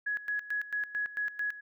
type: tone with tremolo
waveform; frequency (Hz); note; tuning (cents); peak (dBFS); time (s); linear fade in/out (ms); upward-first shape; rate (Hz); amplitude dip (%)
sine; 1678; G#6; +17; -29; 0.06-1.61; 10; square; 4.5; 80
effects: none